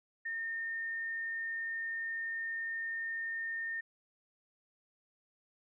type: tone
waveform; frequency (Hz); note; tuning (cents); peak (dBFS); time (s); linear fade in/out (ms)
sine; 1823; A#6; -39; -35; 0.25-3.81; 10
effects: none